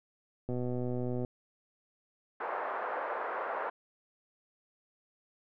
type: click train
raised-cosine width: 2 ms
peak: -23 dBFS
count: 95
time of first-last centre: 0.49-1.248 s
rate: 124 Hz
type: band-pass noise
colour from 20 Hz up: pink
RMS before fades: -36 dBFS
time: 2.4-3.7 s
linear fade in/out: 5 ms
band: 510 to 1500 Hz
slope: 24 dB/octave
effects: none